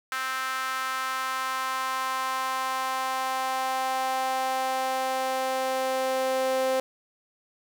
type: tone with high-pass filter sweep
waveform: sawtooth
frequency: 261.6 Hz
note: C4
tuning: in tune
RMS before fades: -28 dBFS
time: 0.12-6.8 s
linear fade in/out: 0 ms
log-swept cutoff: 1400 to 530 Hz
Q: 3.2
effects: none